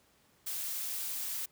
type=noise; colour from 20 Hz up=blue; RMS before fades=-37 dBFS; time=0.46-1.46 s; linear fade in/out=10 ms; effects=pink hiss -67 dBFS RMS until 1.51 s + high-pass 80 Hz 12 dB/octave